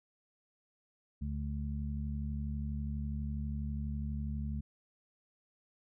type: harmonic tone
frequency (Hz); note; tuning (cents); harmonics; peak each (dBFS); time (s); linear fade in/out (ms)
72.2; D2; -29; 1 / 2 / 3; -36 / -41 / -41; 1.21-4.61; 10
effects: none